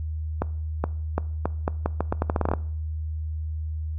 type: accelerating click train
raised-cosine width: 1 ms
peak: -9 dBFS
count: 16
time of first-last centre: 0.42-2.537 s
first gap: 420 ms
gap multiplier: 0.81
effects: noise-tail reverb RT60 0.6 s tail -21 dB re dry + added 78 Hz sine -27 dBFS peak until 3.98 s